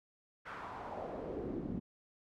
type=noise with band-pass filter sweep; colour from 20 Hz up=brown; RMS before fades=-42 dBFS; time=0.45-1.8 s; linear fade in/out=20 ms; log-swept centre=1500 to 230 Hz; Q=2.2; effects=none